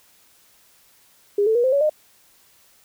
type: tone with pitch steps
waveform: sine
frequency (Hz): 407.6 / 441.9 / 479.2 / 519.5 / 563.3 / 610.7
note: G#4 / A4 / A#4 / C5 / C#5 / D#5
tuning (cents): -32 / +7 / +48 / -12 / +28 / -32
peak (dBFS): -15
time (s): 1.38-1.896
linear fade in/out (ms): 5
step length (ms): 86
effects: white hiss -56 dBFS RMS until 2.84 s